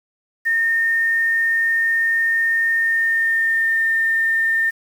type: tone with pitch glide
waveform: sine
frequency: 1826 to 1810.2 Hz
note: A#6 to A6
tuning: -36 to +49 cents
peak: -15 dBFS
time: 0.45-4.71 s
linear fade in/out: 20 ms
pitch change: -15 cents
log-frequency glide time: 2.79-3.87 s
effects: 7-bit